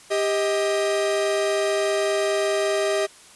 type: tone pair together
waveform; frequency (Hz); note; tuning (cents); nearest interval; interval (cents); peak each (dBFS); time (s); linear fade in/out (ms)
45% pulse; 397.5 / 631; G4 / D#5; +24 / +24; minor sixth; 800; -23; 0.1-3.07; 20
effects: white hiss -48 dBFS RMS until 3.35 s + resampled to 24000 Hz